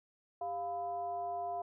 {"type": "tone with frequency modulation", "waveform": "sine", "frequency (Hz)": 698.5, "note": "F5", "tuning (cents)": 0, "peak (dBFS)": -35, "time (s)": [0.41, 1.62], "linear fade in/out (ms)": 5, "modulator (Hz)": 301, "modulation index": 0.55, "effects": []}